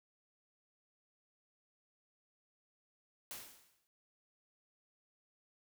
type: noise with exponential decay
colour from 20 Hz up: white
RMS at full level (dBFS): -44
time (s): 3.31-3.87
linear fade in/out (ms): 0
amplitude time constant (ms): 120
effects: none